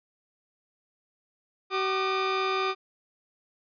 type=tone pair together; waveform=sawtooth; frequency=380.4 / 1205.4 Hz; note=F#4 / D6; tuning=+48 / +45 cents; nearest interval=octave + minor sixth; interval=1997 cents; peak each=-24 dBFS; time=1.7-2.75 s; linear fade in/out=50 ms; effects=resampled to 11025 Hz